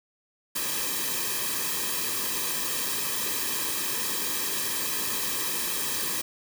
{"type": "noise with comb filter", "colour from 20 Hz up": "white", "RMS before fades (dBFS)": -29, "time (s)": [0.55, 6.22], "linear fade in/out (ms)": 10, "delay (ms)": 1.4, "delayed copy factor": -0.8, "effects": []}